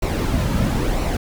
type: noise with flanger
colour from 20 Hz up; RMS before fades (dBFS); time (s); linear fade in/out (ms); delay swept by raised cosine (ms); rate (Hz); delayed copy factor
brown; -20; 0.02-1.17; 5; 0.6 to 2.8; 1; -0.5
effects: none